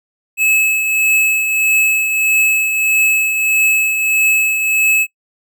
square tone with tremolo, 2591 Hz, E7, 30 cents flat, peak -10 dBFS, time 0.37-5.07 s, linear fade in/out 50 ms, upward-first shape triangle, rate 1.6 Hz, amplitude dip 50%, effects noise-tail reverb RT60 0.1 s tail -24 dB re dry

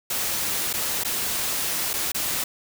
white noise with dropouts, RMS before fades -26 dBFS, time 0.1-2.44 s, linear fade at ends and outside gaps 5 ms, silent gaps 0.73-0.737 / 1.037-1.047 / 1.933-1.937 / 2.119-2.145 s, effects none

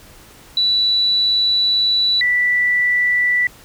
sine tone pair in turn, 3951 / 1967.5 Hz, B7 / B6, 0 / -7 cents, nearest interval octave, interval 1207 cents, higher first, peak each -13 dBFS, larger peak neither, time 0.57-2.21 / 2.21-3.47 s, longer first, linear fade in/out 2 ms, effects pink hiss -44 dBFS RMS until 3.64 s

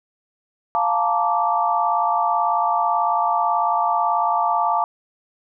sine chord, Bb major seventh, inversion second, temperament just, 699.2 / 874.1 / 932.3 / 1165.4 Hz, F5 / A5 / Bb5 / D6, +2 / -12 / 0 / -14 cents, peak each -22 / -21 / -25 / -22 dBFS, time 0.75-4.84 s, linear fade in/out 0 ms, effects none

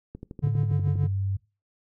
click train, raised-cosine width 3 ms, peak -25 dBFS, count 12, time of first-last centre 0.15-1.037 s, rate 12.4 Hz
triangle tone with tremolo, 145 Hz, D3, 22 cents flat, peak -19 dBFS, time 0.42-1.08 s, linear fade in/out 20 ms, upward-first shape sine, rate 6.9 Hz, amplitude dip 75%
sine tone with pitch glide, 110 to 97.43 Hz, A2 to G2, 0 to -10 cents, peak -24 dBFS, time 0.43-1.37 s, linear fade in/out 10 ms, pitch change -210 cents, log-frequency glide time 0.6-0.79 s
effects noise-tail reverb RT60 0.3 s tail -22 dB re dry

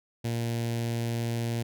sawtooth tone with notch filter, 116.8 Hz, A#2, 4 cents sharp, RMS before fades -30 dBFS, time 0.24-1.63 s, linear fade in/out 10 ms, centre 1200 Hz, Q 1.1, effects none

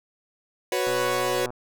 sawtooth chord, F# suspended fourth, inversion none, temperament equal, 370 / 493.9 / 554.4 Hz, F#4 / B4 / C#5, 0 / 0 / 0 cents, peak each -23 / -23 / -24 dBFS, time 0.72-1.46 s, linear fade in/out 2 ms
click train, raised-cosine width 1 ms, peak -22 dBFS, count 79, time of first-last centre 0.87-1.504 s, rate 123 Hz
effects none

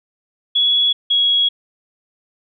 sine tone pair in turn, 3370 / 3326 Hz, G#7 / G#7, +25 / +2 cents, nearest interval unison, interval 23 cents, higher first, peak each -12 dBFS, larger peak neither, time 0.55-0.93 / 1.1-1.49 s, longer second, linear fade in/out 10 ms, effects none

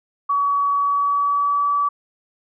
sine tone with pitch glide, 1133 to 1149.5 Hz, C#6 to D6, +37 to -37 cents, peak -16 dBFS, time 0.29-1.89 s, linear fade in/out 10 ms, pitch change +26 cents, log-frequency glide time 0.74-1.72 s, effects none

